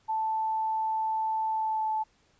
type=tone with pitch glide; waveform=sine; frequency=880 to 870.9 Hz; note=A5 to A5; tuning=0 to -18 cents; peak=-26 dBFS; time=0.08-2.04 s; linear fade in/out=20 ms; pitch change=-18 cents; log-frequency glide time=1.49-1.91 s; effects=pink hiss -66 dBFS RMS until 2.39 s + resampled to 16000 Hz